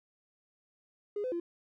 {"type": "tone with pitch steps", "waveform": "triangle", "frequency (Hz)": [412.4, 508, 342.8], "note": ["G#4", "B4", "F4"], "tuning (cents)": [-12, 49, -32], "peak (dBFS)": -28, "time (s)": [1.16, 1.4], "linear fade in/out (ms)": 5, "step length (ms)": 80, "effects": ["tanh soft clip ceiling -29 dBFS"]}